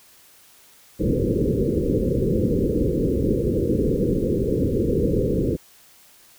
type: low-pass noise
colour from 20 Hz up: white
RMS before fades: -21 dBFS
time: 0.99-5.57 s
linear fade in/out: 20 ms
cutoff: 510 Hz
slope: 96 dB/octave
effects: white hiss -52 dBFS RMS until 6.38 s